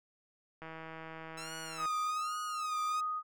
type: click train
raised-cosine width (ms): 0.5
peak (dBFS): -31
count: 200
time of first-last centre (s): 0.62-1.856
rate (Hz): 161
type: tone with vibrato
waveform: 10% pulse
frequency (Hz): 1310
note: E6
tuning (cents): -11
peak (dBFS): -35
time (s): 1.37-3.01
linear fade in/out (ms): 10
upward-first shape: sine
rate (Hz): 1.2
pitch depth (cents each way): 180
type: tone with tremolo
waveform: sine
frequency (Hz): 1244.5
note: D#6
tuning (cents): 0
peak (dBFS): -31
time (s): 1.77-3.23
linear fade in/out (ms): 50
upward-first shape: sine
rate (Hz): 1.1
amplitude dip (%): 45
effects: none